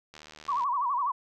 click train, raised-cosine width 0.2 ms, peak -29 dBFS, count 39, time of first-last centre 0.14-0.635 s, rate 76.7 Hz
sine tone with vibrato, 1046.5 Hz, C6, in tune, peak -25 dBFS, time 0.48-1.12 s, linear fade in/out 10 ms, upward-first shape sine, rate 12 Hz, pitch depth 170 cents each way
effects none

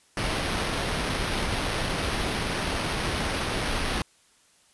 pink noise with sample-and-hold, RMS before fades -28 dBFS, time 0.17-4.02 s, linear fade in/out 2 ms, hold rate 7350 Hz, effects white hiss -61 dBFS RMS until 4.73 s + resampled to 24000 Hz

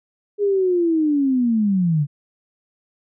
sine linear sweep, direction down, 415.3 to 139.2 Hz, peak -15 dBFS, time 0.38-2.07 s, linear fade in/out 50 ms, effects none

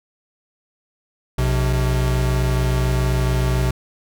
square tone pair together, 60 / 127.14 Hz, B1 / C3, -49 / -49 cents, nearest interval octave + minor second, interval 1300 cents, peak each -20 dBFS, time 1.38-3.71 s, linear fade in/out 5 ms, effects none

